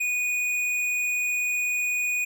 sine tone with hard clipping, 2469 Hz, D#7, 14 cents flat, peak -25 dBFS, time 0-2.25 s, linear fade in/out 10 ms, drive 11 dB, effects none

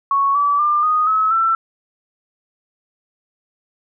sine tone with pitch steps, 1108.7 / 1151.1 / 1195.2 / 1240.9 / 1288.4 / 1337.7 Hz, C#6 / D6 / D6 / D#6 / E6 / E6, 0 / -35 / +30 / -5 / -40 / +25 cents, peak -13 dBFS, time 0.11-1.55 s, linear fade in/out 2 ms, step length 240 ms, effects none

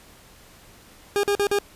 40% pulse tone bursts, 405.7 Hz, G#4, 41 cents flat, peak -18 dBFS, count 4, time 1.16-1.587 s, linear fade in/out 0 ms, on 73 ms, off 45 ms, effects pink hiss -50 dBFS RMS until 1.75 s + resampled to 32000 Hz

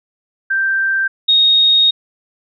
sine tone pair in turn, 1569 / 3732 Hz, G6 / A#7, +1 / +1 cents, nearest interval octave + minor third, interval 1500 cents, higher second, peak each -13 / -8 dBFS, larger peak second, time 0.5-1.08 / 1.28-1.91 s, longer second, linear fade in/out 10 ms, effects none

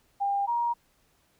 sine tone pair in turn, 800 / 945.9 Hz, G5 / A#5, +35 / +25 cents, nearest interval minor third, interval 290 cents, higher second, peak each -24 dBFS, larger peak neither, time 0.2-0.47 / 0.47-0.74 s, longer neither, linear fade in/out 20 ms, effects pink hiss -67 dBFS RMS until 1.39 s

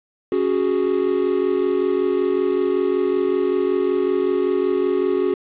triangle chord, C# suspended fourth, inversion none, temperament equal, 277.2 / 370 / 415.3 Hz, C#4 / F#4 / G#4, 0 / 0 / 0 cents, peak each -23 / -17 / -20 dBFS, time 0.32-5.34 s, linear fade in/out 2 ms, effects resampled to 8000 Hz + 7-bit

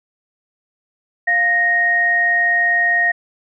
sine tone pair together, 698.5 / 1864.7 Hz, F5 / A#6, 0 / 0 cents, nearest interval octave + perfect fourth, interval 1700 cents, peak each -22 / -13 dBFS, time 1.27-3.12 s, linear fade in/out 10 ms, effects none

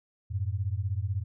sine beating tone pair, 90.8 / 106.8 Hz, F#2 / G#2, -32 / +49 cents, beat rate 16 Hz, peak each -30 / -31 dBFS, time 0.3-1.24 s, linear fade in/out 20 ms, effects none

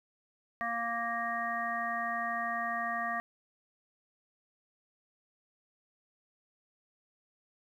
harmonic tone, 233.1 Hz, A#3, in tune, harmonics 1 / 3 / 5 / 7 / 8, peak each -44 / -36 / -36 / -44 / -36 dBFS, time 0.61-3.2 s, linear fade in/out 0 ms, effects 11-bit

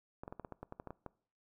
clicks, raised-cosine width 1 ms, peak -30 dBFS, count 12, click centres 0.235 / 0.279 / 0.325 / 0.397 / 0.448 / 0.523 / 0.63 / 0.724 / 0.799 / 0.873 / 0.906 / 1.063 s, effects noise-tail reverb RT60 0.5 s tail -22 dB re dry

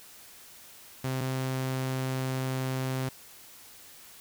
sawtooth tone pair in turn, 130.81 / 130.81 Hz, C3 / C3, 0 / 0 cents, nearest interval unison, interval 0 cents, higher neither, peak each -25 dBFS, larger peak neither, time 1.04-1.21 / 1.21-3.09 s, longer second, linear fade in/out 5 ms, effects white hiss -51 dBFS RMS until 4.2 s

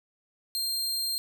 sawtooth tone, 4190 Hz, C8, 2 cents sharp, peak -25 dBFS, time 0.55-1.18 s, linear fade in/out 0 ms, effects none

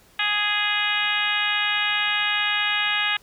harmonic tone, 415.3 Hz, G#4, in tune, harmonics 2 / 3 / 4 / 5 / 6 / 7 / 8 / 9, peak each -32 / -31 / -26 / -28 / -27 / -27 / -31 / -31 dBFS, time 0.19-3.17 s, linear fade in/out 5 ms, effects pink hiss -55 dBFS RMS until 3.22 s

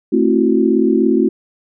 sine chord, F# half-diminished seventh, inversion first, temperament just, 222 / 266.4 / 333 / 370 Hz, A3 / C4 / E4 / F#4, +16 / +31 / +18 / 0 cents, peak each -16 dBFS, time 0.12-1.29 s, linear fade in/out 10 ms, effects none

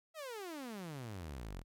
sawtooth exponential sweep, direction down, 664 to 38.89 Hz, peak -39 dBFS, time 0.14-1.64 s, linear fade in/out 50 ms, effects MP3 96 kbps

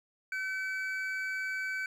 triangle tone pair together, 1527 / 2290 Hz, G6 / D7, -46 / -44 cents, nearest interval perfect fifth, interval 702 cents, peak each -32 / -36 dBFS, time 0.32-1.86 s, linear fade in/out 2 ms, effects none

